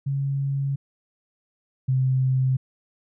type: tone pair in turn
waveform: sine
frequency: 138.3 / 130.54 Hz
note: C#3 / C3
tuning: -4 / -4 cents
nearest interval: minor second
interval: 100 cents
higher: first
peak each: -22 / -18 dBFS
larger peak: second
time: 0.06-0.76 / 1.88-2.57 s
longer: first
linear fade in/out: 10 ms
effects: none